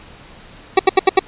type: tone bursts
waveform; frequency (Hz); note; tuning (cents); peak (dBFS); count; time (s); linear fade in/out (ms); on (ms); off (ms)
25% pulse; 380.7; F#4; +49; -3; 5; 0.77-1.193; 5; 23; 77
effects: pink hiss -41 dBFS RMS until 1.27 s + resampled to 8000 Hz